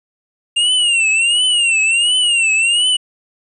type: tone with vibrato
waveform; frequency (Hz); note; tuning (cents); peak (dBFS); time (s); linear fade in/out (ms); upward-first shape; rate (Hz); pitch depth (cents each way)
square; 2794; F7; 0; -12; 0.56-2.97; 10; triangle; 1.4; 150
effects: resampled to 24000 Hz + 9-bit